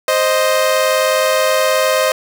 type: tone pair together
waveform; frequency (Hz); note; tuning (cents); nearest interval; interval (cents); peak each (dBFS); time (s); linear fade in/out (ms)
sawtooth; 523.3 / 622.3; C5 / D#5; 0 / 0; minor third; 300; -11; 0.08-2.12; 2
effects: none